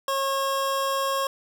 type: tone pair together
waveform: square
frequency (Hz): 544 / 1088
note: C#5 / C#6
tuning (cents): -33 / -33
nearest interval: octave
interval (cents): 1200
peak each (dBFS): -28 / -26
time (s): 0.08-1.27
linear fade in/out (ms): 2
effects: none